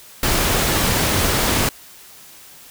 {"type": "noise", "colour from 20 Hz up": "pink", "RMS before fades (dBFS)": -18, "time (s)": [0.23, 1.69], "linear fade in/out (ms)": 2, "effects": ["white hiss -43 dBFS RMS until 2.7 s"]}